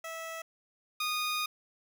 15% pulse tone pair in turn, 653 / 1232.7 Hz, E5 / D#6, -17 / -17 cents, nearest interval major seventh, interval 1100 cents, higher second, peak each -32 / -24 dBFS, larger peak second, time 0.04-0.42 / 1-1.46 s, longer second, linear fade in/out 5 ms, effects none

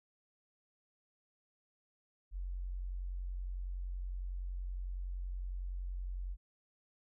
sine tone, 45.38 Hz, F#1, 33 cents flat, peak -37 dBFS, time 2.31-6.37 s, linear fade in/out 50 ms, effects none

